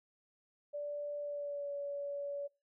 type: tone with pitch glide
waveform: sine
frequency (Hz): 583 to 569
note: D5 to C#5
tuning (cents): -13 to +45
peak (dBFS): -37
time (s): 0.73-2.48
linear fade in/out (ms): 20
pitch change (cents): -42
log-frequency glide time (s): 1.2-1.72
effects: noise-tail reverb RT60 0.3 s tail -25 dB re dry